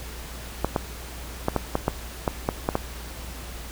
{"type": "clicks", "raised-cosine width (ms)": 1, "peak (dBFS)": -7, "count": 10, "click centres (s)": [0.646, 0.762, 1.484, 1.563, 1.754, 1.881, 2.278, 2.489, 2.689, 2.754], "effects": ["added 59 Hz sine -37 dBFS peak until 3.71 s", "pink hiss -40 dBFS RMS until 3.71 s"]}